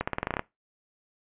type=accelerating click train; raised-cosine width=0.5 ms; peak=-12 dBFS; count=10; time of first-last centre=0.01-0.394 s; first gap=65 ms; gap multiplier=0.89; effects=noise-tail reverb RT60 0.2 s tail -20 dB re dry + resampled to 8000 Hz